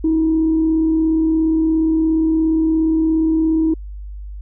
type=tone with frequency modulation; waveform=sine; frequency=319.7 Hz; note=D#4; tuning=47 cents sharp; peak=-12 dBFS; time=0.04-3.74 s; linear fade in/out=5 ms; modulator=37.1 Hz; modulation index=0.22; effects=tanh soft clip ceiling -8 dBFS + added 50 Hz sine -28 dBFS peak until 4.41 s